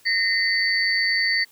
sine tone cluster, 1846 / 2037 / 4532 Hz, A#6 / C7 / C#8, -17 / -47 / +37 cents, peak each -23 dBFS, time 0.05-1.45 s, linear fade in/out 20 ms, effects white hiss -55 dBFS RMS until 1.51 s

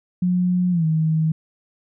sine tone with pitch glide, 180 to 158.52 Hz, F#3 to D#3, -47 to +33 cents, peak -16 dBFS, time 0.22-1.32 s, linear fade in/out 5 ms, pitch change -220 cents, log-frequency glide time 0.71-0.85 s, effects none

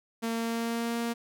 sawtooth tone with pitch glide, 228.5 to 233.8 Hz, A#3 to A#3, -34 to +5 cents, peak -25 dBFS, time 0.22-1.14 s, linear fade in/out 20 ms, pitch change +39 cents, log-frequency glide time 0.32-0.97 s, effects none

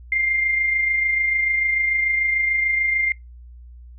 sine tone with amplitude modulation, 2105 Hz, C7, 10 cents sharp, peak -16 dBFS, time 0.12-3.12 s, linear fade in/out 2 ms, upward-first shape sine, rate 26.8 Hz, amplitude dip 40%, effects noise-tail reverb RT60 0.2 s tail -25 dB re dry + added 60 Hz sine -39 dBFS peak until 3.98 s

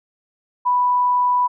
sine tone, 987.8 Hz, B5, in tune, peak -14 dBFS, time 0.65-1.48 s, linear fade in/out 20 ms, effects none

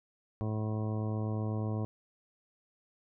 harmonic tone, 108.1 Hz, A2, 30 cents flat, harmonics 1 / 2 / 3 / 4 / 5 / 6 / 7 / 9 / 10, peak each -32 / -38 / -42 / -44 / -46 / -48 / -49 / -51 / -52 dBFS, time 0.41-1.85 s, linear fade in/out 0 ms, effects none

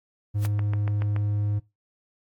white noise with exponential growth, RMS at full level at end -36 dBFS, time 0.34-0.46 s, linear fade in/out 1 ms, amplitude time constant 24 ms
triangle tone, 103.5 Hz, G#2, 5 cents flat, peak -21 dBFS, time 0.34-1.6 s, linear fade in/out 20 ms
click train, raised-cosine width 0.5 ms, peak -20 dBFS, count 6, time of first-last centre 0.45-1.163 s, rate 7.01 Hz
effects noise-tail reverb RT60 0.2 s tail -18 dB re dry + AAC 64 kbps

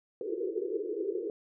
pink band-pass noise, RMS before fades -34 dBFS, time 0.21-1.3 s, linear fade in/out 2 ms, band 340 to 470 Hz, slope 96 dB/octave, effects none

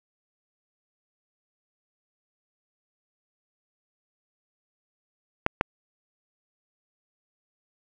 clicks, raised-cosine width 0.5 ms, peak -5 dBFS, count 2, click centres 5.464 / 5.611 s, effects none

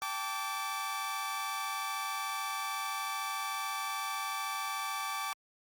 sawtooth chord, G suspended second, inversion none, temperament equal with one note detuned, 784 / 880 / 1159.2 Hz, G5 / A5 / D6, 0 / 0 / -23 cents, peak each -38 / -38 / -32 dBFS, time 0.02-5.33 s, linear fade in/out 0 ms, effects Opus 48 kbps

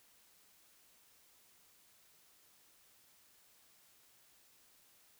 silence, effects white hiss -67 dBFS RMS until 5.19 s

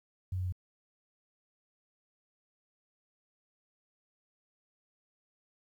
sine tone with pitch steps, 92.5 / 91.65 / 90.81 Hz, F#2 / F#2 / F#2, 0 / -16 / -32 cents, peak -31 dBFS, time 0.32-0.524 s, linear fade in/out 5 ms, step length 68 ms, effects 11-bit

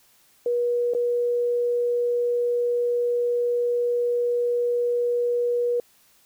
sine tone with dropouts, 481.9 Hz, B4, 43 cents flat, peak -20 dBFS, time 0.46-5.8 s, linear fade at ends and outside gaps 2 ms, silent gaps 0.937-0.948 s, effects white hiss -59 dBFS RMS until 6.25 s

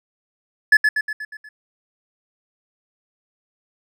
triangle tone with echo, 1718 Hz, A6, 42 cents flat, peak -6 dBFS, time 0.72-0.77 s, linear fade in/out 5 ms, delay 120 ms, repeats 6, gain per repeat -5 dB, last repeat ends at 1.49 s, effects none

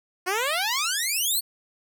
10% pulse exponential sweep, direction up, 350.6 to 4500 Hz, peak -15 dBFS, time 0.26-1.41 s, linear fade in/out 20 ms, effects none

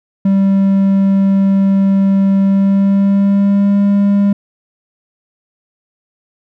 triangle tone with pitch glide, 195.2 to 200.9 Hz, G3 to G3, -7 to +43 cents, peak -6 dBFS, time 0.25-4.33 s, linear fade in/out 5 ms, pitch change +50 cents, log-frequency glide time 2.42-3.8 s, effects none

